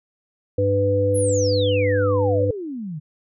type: harmonic tone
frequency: 99.6 Hz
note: G2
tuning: 28 cents sharp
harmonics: 1 / 3 / 5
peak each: -21 / -27 / -18 dBFS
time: 0.58-2.51 s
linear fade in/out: 5 ms
type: exponential sweep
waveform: sine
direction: down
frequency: 11440 to 142.3 Hz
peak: -27 dBFS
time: 1.14-3 s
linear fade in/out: 20 ms
effects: none